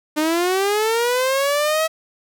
sawtooth linear sweep, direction up, 299.2 to 647 Hz, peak -13 dBFS, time 0.16-1.88 s, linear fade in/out 20 ms, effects none

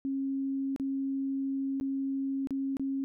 sine tone with dropouts, 271.3 Hz, C#4, 37 cents flat, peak -29 dBFS, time 0.05-3.04 s, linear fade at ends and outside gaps 0 ms, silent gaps 0.762-0.798 / 1.8-1.81 / 2.472-2.507 / 2.769-2.796 s, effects none

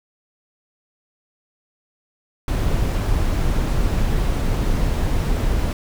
brown noise, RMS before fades -19 dBFS, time 2.48-5.73 s, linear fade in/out 2 ms, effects none

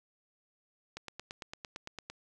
click train, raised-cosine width 0.2 ms, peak -24 dBFS, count 11, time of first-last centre 0.97-2.1 s, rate 8.85 Hz, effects none

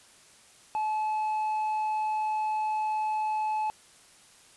triangle tone with tanh clipping, 861 Hz, A5, 38 cents flat, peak -27 dBFS, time 0.75-3.7 s, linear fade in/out 0 ms, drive 8 dB, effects white hiss -56 dBFS RMS until 4.56 s + resampled to 24000 Hz

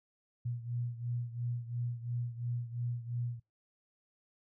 sine beating tone pair, 119.4 / 122.3 Hz, A#2 / B2, +42 / -16 cents, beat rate 2.9 Hz, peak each -36 / -40 dBFS, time 0.45-3.4 s, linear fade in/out 10 ms, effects noise-tail reverb RT60 0.2 s tail -23 dB re dry

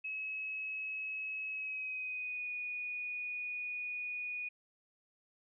sine tone with pitch glide, 2570 to 2465 Hz, E7 to D#7, -45 to -17 cents, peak -37 dBFS, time 0.04-4.49 s, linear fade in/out 10 ms, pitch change -72 cents, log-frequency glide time 1.5-2.51 s, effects none

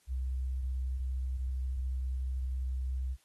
sine tone, 64.4 Hz, C2, 27 cents flat, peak -31 dBFS, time 0.07-3.17 s, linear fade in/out 50 ms, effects white hiss -69 dBFS RMS until 3.24 s + AAC 32 kbps

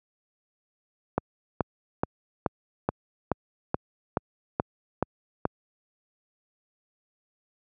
click train, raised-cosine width 1 ms, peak -9 dBFS, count 11, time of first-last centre 1.18-5.454 s, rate 2.34 Hz, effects high-pass 80 Hz 12 dB/octave

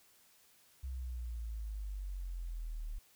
sine exponential sweep, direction down, 66.1 to 36.8 Hz, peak -38 dBFS, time 0.83-2.99 s, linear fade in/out 10 ms, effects white hiss -66 dBFS RMS until 3.15 s

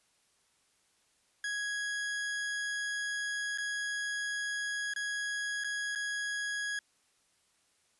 40% pulse tone with dropouts, 1661.2 Hz, G#6, in tune, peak -32 dBFS, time 1.44-6.79 s, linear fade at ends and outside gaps 2 ms, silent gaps 3.576-3.583 / 4.937-4.961 / 5.638-5.644 / 5.951-5.957 s, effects white hiss -71 dBFS RMS until 7.99 s + resampled to 24000 Hz

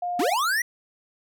sine tone, 709 Hz, F5, 26 cents sharp, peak -25 dBFS, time 0.02-0.34 s, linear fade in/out 5 ms
square linear sweep, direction up, 233.1 to 1975.5 Hz, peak -22 dBFS, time 0.19-0.62 s, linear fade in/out 5 ms
effects none

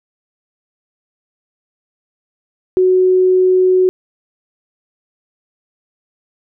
sine tone, 370 Hz, F#4, in tune, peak -8 dBFS, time 2.77-3.89 s, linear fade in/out 0 ms, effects none

